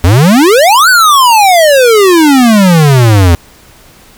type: exponential two-way sweep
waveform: square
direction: up then down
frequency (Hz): 81.8 to 1540 to 81.8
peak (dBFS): -3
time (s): 0.04-3.35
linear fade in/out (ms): 0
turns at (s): 0.89
effects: pink hiss -39 dBFS RMS until 4.17 s